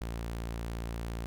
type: tone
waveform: sawtooth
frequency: 57.3 Hz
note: A#1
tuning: 29 cents flat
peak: -31 dBFS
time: 0.01-1.26 s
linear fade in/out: 0 ms
effects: none